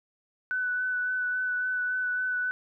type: tone with vibrato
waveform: sine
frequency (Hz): 1495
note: F#6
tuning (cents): +17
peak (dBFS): -26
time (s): 0.51-2.51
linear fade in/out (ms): 0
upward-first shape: sine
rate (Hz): 3.6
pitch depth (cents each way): 16
effects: none